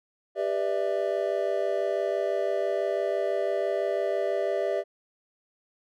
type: chord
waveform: triangle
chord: E minor seventh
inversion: first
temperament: just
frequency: 395.6 / 494.4 / 593.3 / 659.3 Hz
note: G4 / B4 / D5 / E5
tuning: +16 / +2 / +18 / 0 cents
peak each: -28 / -32 / -27 / -28 dBFS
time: 0.35-4.84 s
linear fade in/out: 50 ms
effects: none